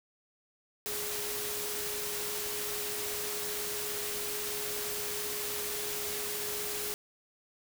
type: tone in noise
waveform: sine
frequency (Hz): 417.2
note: G#4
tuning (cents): +8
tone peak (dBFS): -41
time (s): 0.86-6.94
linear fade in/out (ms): 0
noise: white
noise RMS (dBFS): -36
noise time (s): 0.86-6.94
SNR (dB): -8
effects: none